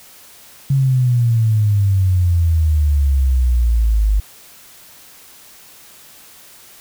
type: exponential sweep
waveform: sine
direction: down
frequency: 138.59 to 50.1 Hz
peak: -11 dBFS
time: 0.7-4.2 s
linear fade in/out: 5 ms
effects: white hiss -43 dBFS RMS until 6.8 s